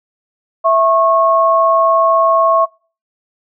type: tone pair together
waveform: sine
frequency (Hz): 659 / 1093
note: E5 / C#6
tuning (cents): -1 / -25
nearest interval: major sixth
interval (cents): 876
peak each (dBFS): -11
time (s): 0.64-2.66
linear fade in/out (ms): 20
effects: noise-tail reverb RT60 0.4 s tail -26 dB re dry